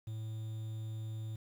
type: tone with quantisation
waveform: triangle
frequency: 110 Hz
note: A2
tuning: in tune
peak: -36 dBFS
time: 0.07-1.36 s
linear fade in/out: 5 ms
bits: 10
effects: none